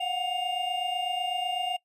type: tone cluster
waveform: triangle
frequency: 715 / 743 / 2807 Hz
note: F5 / F#5 / F7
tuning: +41 / +7 / +8 cents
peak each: -30 dBFS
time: 0-1.77 s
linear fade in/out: 10 ms
effects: noise-tail reverb RT60 0.1 s tail -21 dB re dry + resampled to 32000 Hz